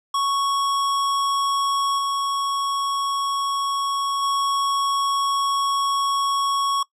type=tone with level steps; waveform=square; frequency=1108.7 Hz; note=C#6; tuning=in tune; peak=-20 / -22 / -20 dBFS; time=0.14-6.83 s; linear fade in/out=5 ms; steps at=1.98 / 4.22 s; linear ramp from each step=10 ms; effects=noise-tail reverb RT60 0.1 s tail -22 dB re dry + low-pass 10000 Hz 12 dB/octave

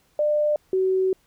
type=tone pair in turn; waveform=sine; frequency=598 / 376.7 Hz; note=D5 / F#4; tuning=+31 / +31 cents; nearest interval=minor sixth; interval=800 cents; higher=first; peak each=-18 dBFS; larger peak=neither; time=0.19-0.56 / 0.73-1.13 s; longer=second; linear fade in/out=2 ms; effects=pink hiss -63 dBFS RMS until 1.26 s

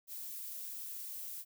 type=noise; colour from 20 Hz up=violet; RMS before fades=-44 dBFS; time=0.07-1.45 s; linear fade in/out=50 ms; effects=none

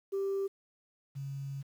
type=tone pair in turn; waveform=sine; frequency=392 / 137.91 Hz; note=G4 / C#3; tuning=0 / -9 cents; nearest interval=octave + tritone; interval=1809 cents; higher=first; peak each=-28 / -36 dBFS; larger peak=first; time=0.12-0.48 / 1.15-1.63 s; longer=second; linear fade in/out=20 ms; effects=tanh soft clip ceiling -28 dBFS + 10-bit

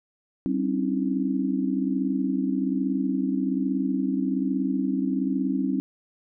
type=tone cluster; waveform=sine; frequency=193.6 / 265.3 / 286.5 / 321.8 Hz; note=G3 / C4 / D4 / E4; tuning=-21 / +24 / -43 / -42 cents; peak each=-28 / -25 / -31 / -31 dBFS; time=0.46-5.8 s; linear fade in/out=0 ms; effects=none

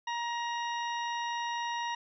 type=harmonic tone; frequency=944 Hz; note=A#5; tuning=22 cents sharp; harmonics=1 / 2 / 3 / 4 / 6; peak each=-33 / -39 / -43 / -45 / -49 dBFS; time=0.07-1.95 s; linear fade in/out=5 ms; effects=none

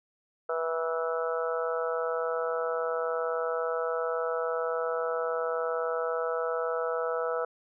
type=harmonic tone; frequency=163.6 Hz; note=E3; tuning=13 cents flat; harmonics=3 / 4 / 5 / 6 / 7 / 8 / 9; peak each=-30 / -34 / -43 / -42 / -45 / -34 / -42 dBFS; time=0.49-7.45 s; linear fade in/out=5 ms; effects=none

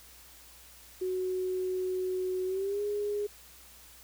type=tone with pitch glide; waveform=sine; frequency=370 to 412.9 Hz; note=F#4 to G#4; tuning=0 to -10 cents; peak=-29 dBFS; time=1.01-3.27 s; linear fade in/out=10 ms; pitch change=+190 cents; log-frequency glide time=2.46-2.82 s; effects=added 60 Hz sine -60 dBFS peak until 4.03 s + white hiss -54 dBFS RMS until 4.03 s

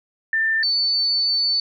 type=tone pair in turn; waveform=sine; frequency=1787 / 4503 Hz; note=A6 / C#8; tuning=+26 / +26 cents; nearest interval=octave + major third; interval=1600 cents; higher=second; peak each=-17 dBFS; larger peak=neither; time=0.33-0.63 / 0.63-1.6 s; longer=second; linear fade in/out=2 ms; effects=none

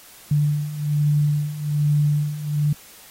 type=beating tone pair; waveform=sine; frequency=146.83 / 148.03 Hz; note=D3 / D3; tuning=0 / +14 cents; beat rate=1.2 Hz; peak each=-23 / -19 dBFS; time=0.31-2.73 s; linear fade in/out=5 ms; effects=white hiss -46 dBFS RMS until 3.1 s + AAC 48 kbps

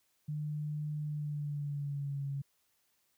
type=tone with pitch glide; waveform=sine; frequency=150.2 to 139.33 Hz; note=D3 to C#3; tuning=+39 to +9 cents; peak=-34 dBFS; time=0.28-2.42 s; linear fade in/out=10 ms; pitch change=-130 cents; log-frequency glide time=1.06-2.26 s; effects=white hiss -75 dBFS RMS until 3.17 s

